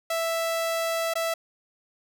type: tone with dropouts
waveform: sawtooth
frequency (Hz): 660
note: E5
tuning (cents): +2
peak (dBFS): -21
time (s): 0.1-1.34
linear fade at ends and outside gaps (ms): 5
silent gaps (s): 1.138-1.154
effects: none